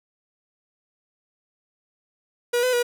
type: tone with pitch steps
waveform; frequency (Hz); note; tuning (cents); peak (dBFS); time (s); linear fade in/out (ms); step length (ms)
45% pulse; 482.3 / 505 / 483.1; B4 / B4 / B4; -41 / +39 / -38; -19; 2.53-2.83; 10; 100
effects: none